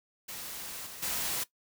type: noise with level steps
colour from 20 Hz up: white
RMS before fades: -41 / -45 / -33 dBFS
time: 0.28-1.44 s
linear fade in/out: 10 ms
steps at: 0.86 / 1.02 s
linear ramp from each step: 10 ms
effects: noise-tail reverb RT60 0.1 s tail -17 dB re dry